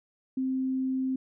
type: tone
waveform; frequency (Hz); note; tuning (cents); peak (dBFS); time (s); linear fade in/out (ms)
sine; 261.6; C4; 0; -26; 0.37-1.16; 5
effects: none